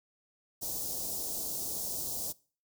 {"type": "band-stop noise", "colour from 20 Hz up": "white", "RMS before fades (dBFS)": -36, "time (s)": [0.61, 2.33], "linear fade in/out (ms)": 20, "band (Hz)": [750, 4900], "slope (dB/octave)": 24, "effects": ["noise-tail reverb RT60 0.4 s tail -22 dB re dry"]}